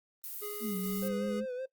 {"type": "noise", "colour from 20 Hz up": "violet", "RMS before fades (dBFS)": -41, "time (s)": [0.24, 1.08], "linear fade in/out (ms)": 0}
{"type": "tone with tremolo", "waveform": "square", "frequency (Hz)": 415.3, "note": "G#4", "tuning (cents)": 0, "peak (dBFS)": -39, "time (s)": [0.41, 1.41], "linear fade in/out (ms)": 20, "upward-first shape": "triangle", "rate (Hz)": 4.4, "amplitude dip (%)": 30}
{"type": "exponential two-way sweep", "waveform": "sine", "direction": "down then up", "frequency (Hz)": [239.2, 185.4, 213.3], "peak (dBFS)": -33, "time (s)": [0.6, 1.46], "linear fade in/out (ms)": 50, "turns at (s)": 0.77}
{"type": "tone with vibrato", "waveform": "triangle", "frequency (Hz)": 510, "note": "C5", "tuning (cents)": -44, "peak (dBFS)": -33, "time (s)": [1.02, 1.66], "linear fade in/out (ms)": 10, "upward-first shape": "sine", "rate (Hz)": 5.3, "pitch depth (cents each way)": 56}
{"effects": ["noise-tail reverb RT60 0.1 s tail -20 dB re dry", "Opus 32 kbps"]}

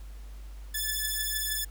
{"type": "beating tone pair", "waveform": "5% pulse", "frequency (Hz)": [1732, 1738.4], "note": ["A6", "A6"], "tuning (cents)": [-28, -21], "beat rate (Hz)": 6.4, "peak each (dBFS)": -21, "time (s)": [0.74, 1.65], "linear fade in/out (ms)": 10, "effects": ["added 50 Hz sine -40 dBFS peak until 1.7 s", "pink hiss -58 dBFS RMS until 1.7 s"]}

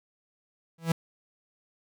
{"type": "tone with exponential growth", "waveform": "45% pulse", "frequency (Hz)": 164.81, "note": "E3", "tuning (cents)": 0, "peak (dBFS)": -19, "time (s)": [0.78, 0.92], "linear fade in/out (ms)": 5, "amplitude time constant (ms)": 29, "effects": []}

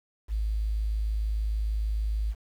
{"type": "tone with quantisation", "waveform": "sine", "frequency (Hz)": 53.3, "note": "G#1", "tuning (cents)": 46, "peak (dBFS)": -25, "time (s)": [0.28, 2.35], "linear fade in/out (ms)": 50, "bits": 9, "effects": []}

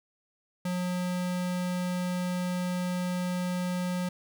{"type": "tone", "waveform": "square", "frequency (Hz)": 180, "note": "F#3", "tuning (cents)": -47, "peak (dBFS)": -29, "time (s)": [0.65, 4.09], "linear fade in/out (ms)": 5, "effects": []}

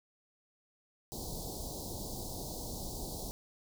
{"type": "band-stop noise", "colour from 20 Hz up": "pink", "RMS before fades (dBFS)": -41, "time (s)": [1.12, 3.31], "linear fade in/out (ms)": 0, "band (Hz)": [880, 4000], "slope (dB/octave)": 48, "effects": []}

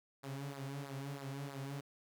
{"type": "tone with flanger", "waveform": "sawtooth", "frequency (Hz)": 138.59, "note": "C#3", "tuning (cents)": 0, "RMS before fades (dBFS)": -44, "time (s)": [0.23, 1.81], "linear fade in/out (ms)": 10, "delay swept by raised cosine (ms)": [0.32, 5.72], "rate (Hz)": 3.1, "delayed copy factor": -0.75, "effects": []}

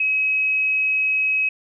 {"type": "tone", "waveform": "sine", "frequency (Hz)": 2550, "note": "D#7", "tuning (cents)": 42, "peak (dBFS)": -17, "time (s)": [0, 1.49], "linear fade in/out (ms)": 5, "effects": []}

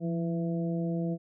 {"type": "harmonic tone with a mistuned harmonic", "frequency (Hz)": 166.7, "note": "E3", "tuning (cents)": 20, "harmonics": [1, 2, 3, 4], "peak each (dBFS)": [-29, -35, -39, -41], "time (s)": [0, 1.18], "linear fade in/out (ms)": 50, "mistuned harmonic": 1, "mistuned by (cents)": 41, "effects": []}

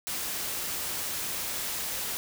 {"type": "noise", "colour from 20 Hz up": "white", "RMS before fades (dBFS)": -33, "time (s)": [0.07, 2.17], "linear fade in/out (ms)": 0, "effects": []}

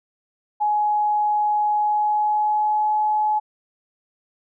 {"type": "tone with pitch glide", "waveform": "sine", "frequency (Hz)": [840, 850.7], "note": ["G#5", "G#5"], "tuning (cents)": [19, 41], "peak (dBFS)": -17, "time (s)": [0.6, 3.4], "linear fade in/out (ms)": 20, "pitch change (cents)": 22, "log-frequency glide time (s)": [1.77, 2.96], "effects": []}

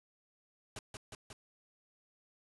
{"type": "noise with echo", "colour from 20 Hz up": "pink", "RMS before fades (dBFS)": -44, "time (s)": [0.76, 0.79], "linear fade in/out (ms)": 2, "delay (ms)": 180, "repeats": 3, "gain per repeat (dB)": -2, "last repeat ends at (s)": 1.33, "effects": ["resampled to 24000 Hz"]}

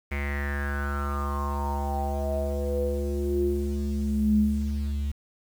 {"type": "tone with low-pass filter sweep", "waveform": "square", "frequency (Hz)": 71.1, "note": "C#2", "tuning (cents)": 45, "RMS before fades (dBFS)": -27, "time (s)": [0.11, 5.12], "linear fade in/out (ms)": 10, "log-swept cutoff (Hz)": [2200, 140], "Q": 9.5, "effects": ["8-bit"]}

